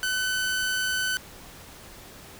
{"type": "tone", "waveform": "sawtooth", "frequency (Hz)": 1510, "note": "F#6", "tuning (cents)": 35, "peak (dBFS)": -21, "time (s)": [0.03, 1.17], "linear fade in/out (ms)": 0, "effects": ["pink hiss -46 dBFS RMS until 2.39 s"]}